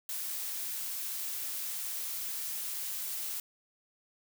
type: noise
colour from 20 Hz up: blue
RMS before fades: -37 dBFS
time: 0.09-3.4 s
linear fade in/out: 2 ms
effects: none